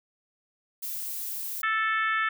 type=noise; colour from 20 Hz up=violet; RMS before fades=-34 dBFS; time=0.82-1.62 s; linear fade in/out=10 ms
type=harmonic tone; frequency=440 Hz; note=A4; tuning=in tune; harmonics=3 / 4 / 5 / 6 / 7 / 8; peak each=-27 / -27 / -33 / -40 / -43 / -44 dBFS; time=1.63-2.29 s; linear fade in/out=5 ms
effects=none